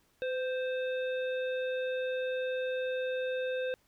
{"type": "harmonic tone with a mistuned harmonic", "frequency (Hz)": 523.3, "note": "C5", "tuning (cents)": 0, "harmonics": [1, 3, 5, 7], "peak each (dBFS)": [-31, -41, -45, -48], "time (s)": [0.22, 3.74], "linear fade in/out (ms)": 0, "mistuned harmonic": 1, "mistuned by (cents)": -41, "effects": ["pink hiss -70 dBFS RMS until 3.87 s"]}